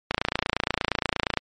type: click train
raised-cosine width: 0.3 ms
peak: -6 dBFS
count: 37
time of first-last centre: 0.11-1.373 s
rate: 28.5 Hz
effects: MP3 48 kbps